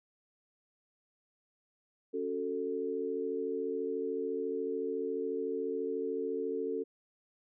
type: chord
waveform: sine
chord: F# minor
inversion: second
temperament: just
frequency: 277.5 / 370 / 444 Hz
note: C#4 / F#4 / A4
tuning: +2 / 0 / +16 cents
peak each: -39 / -38 / -34 dBFS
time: 2.13-6.84 s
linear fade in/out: 20 ms
effects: none